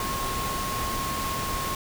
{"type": "tone in noise", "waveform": "sine", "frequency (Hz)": 1081, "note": "C#6", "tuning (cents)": -44, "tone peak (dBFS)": -30, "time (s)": [0, 1.75], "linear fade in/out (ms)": 2, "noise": "pink", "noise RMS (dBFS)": -31, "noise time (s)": [0, 1.75], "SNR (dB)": -2, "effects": []}